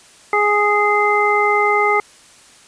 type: harmonic tone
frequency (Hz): 415.3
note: G#4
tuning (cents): 0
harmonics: 1 / 2 / 3 / 5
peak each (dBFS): -18 / -18 / -18 / -18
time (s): 0.33-2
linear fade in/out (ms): 2
effects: white hiss -46 dBFS RMS until 2.67 s + resampled to 22050 Hz